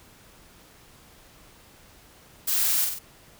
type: noise with echo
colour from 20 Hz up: blue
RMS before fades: -25 dBFS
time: 2.47-2.85 s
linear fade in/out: 10 ms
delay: 47 ms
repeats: 3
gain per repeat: -4 dB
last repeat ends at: 2.991 s
effects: pink hiss -53 dBFS RMS until 3.39 s